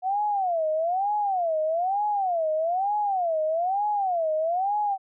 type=tone with vibrato; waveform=sine; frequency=722 Hz; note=F#5; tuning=43 cents flat; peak=-22 dBFS; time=0.02-4.98 s; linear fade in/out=50 ms; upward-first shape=sine; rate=1.1 Hz; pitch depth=260 cents each way; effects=none